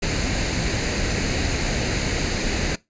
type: noise with comb filter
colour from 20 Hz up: pink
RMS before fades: -23 dBFS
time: 0.02-2.76 s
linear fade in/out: 10 ms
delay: 0.45 ms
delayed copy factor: +0.55
effects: noise-tail reverb RT60 0.2 s tail -21 dB re dry + resampled to 16000 Hz